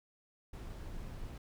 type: noise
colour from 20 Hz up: brown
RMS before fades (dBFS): -44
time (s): 0.53-1.38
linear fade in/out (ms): 5
effects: none